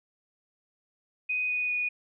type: tone with pitch steps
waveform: sine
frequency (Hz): 2497 / 2481 / 2465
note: D#7 / D#7 / D#7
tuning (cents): +6 / -6 / -17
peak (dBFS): -26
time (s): 1.29-1.89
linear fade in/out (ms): 10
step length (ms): 200
effects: none